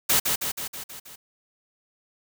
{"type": "noise with echo", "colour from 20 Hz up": "white", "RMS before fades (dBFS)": -20, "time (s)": [0.09, 0.2], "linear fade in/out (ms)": 10, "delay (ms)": 160, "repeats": 6, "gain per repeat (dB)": -4, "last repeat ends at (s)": 1.16, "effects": []}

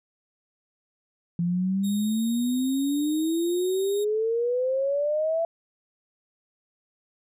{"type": "exponential sweep", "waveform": "sine", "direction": "up", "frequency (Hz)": [170, 672], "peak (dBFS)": -22, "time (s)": [1.39, 5.45], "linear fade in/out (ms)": 2}
{"type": "tone with vibrato", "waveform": "15% pulse", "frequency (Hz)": 3729, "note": "A#7", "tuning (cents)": 0, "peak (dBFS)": -31, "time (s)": [1.83, 4.05], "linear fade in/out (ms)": 20, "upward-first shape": "triangle", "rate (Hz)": 13, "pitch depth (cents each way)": 12}
{"effects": []}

